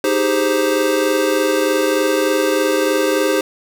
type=chord; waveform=square; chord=Ab major seventh; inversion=second; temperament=equal; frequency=311.1 / 392 / 415.3 / 523.3 Hz; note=Eb4 / G4 / Ab4 / C5; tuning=0 / 0 / 0 / 0 cents; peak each=-21 / -20 / -24 / -19 dBFS; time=0.04-3.41 s; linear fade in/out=2 ms; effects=none